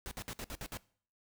pink noise bursts, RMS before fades -42 dBFS, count 7, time 0.06-0.772 s, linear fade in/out 0 ms, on 52 ms, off 58 ms, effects noise-tail reverb RT60 0.5 s tail -21 dB re dry

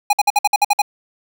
square tone bursts, 823 Hz, G#5, 16 cents flat, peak -11 dBFS, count 9, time 0.1-0.819 s, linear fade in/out 5 ms, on 31 ms, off 55 ms, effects none

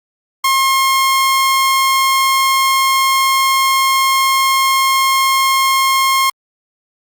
sawtooth tone, 1071 Hz, C6, 40 cents sharp, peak -7 dBFS, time 0.44-6.3 s, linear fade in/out 5 ms, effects Opus 48 kbps

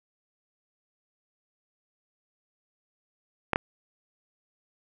clicks, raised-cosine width 0.5 ms, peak -8 dBFS, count 2, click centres 3.533 / 3.559 s, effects none

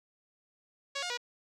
5% pulse tone with pitch steps, 557 / 713 / 483.9 Hz, C#5 / F5 / B4, +8 / +36 / -35 cents, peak -21 dBFS, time 0.95-1.175 s, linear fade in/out 10 ms, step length 75 ms, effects low-pass 6000 Hz 12 dB/octave

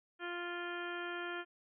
harmonic tone, 349.2 Hz, F4, in tune, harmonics 1 / 2 / 3 / 4 / 5 / 6 / 7 / 8 / 9, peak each -43 / -48 / -50 / -44 / -46 / -58 / -51 / -58 / -52 dBFS, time 0.19-1.45 s, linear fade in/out 50 ms, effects none

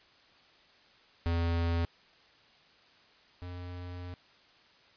square tone pair in turn, 84.5 / 89.17 Hz, E2 / F2, +43 / +37 cents, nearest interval minor second, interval 94 cents, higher second, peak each -28 / -40 dBFS, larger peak first, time 1.26-1.85 / 3.42-4.14 s, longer second, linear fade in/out 0 ms, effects white hiss -61 dBFS RMS until 4.96 s + resampled to 11025 Hz

